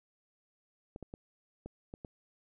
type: clicks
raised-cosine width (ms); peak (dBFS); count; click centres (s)
2; -30; 6; 0.961 / 1.027 / 1.139 / 1.66 / 1.939 / 2.048
effects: none